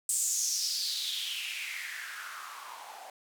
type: noise with band-pass filter sweep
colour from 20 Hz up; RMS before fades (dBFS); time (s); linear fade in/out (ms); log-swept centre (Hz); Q
blue; -35; 0.09-3.1; 2; 8200 to 710; 5.2
effects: none